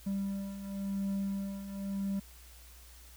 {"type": "beating tone pair", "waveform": "triangle", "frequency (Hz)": [196, 196.94], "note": ["G3", "G3"], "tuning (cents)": [0, 8], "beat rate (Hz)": 0.94, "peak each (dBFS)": [-38, -32], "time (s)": [0.06, 2.2], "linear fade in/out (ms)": 10, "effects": ["added 60 Hz sine -53 dBFS peak until 3.16 s", "white hiss -57 dBFS RMS until 3.16 s"]}